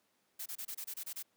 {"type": "noise bursts", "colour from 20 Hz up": "blue", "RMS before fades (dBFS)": -42, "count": 9, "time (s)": [0.39, 1.228], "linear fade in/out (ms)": 10, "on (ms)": 70, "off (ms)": 26, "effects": ["pink hiss -75 dBFS RMS until 1.36 s", "high-pass 200 Hz 12 dB/octave"]}